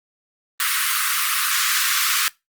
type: high-pass noise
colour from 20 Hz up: pink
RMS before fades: -20 dBFS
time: 0.6-2.28 s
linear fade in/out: 0 ms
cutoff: 1100 Hz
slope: 96 dB/octave
effects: noise-tail reverb RT60 0.2 s tail -22 dB re dry + Opus 32 kbps